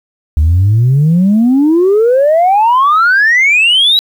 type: exponential sweep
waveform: sine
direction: up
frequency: 72.5 to 3951 Hz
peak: -4 dBFS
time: 0.37-3.99 s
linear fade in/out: 0 ms
effects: tanh soft clip ceiling -3 dBFS + 7-bit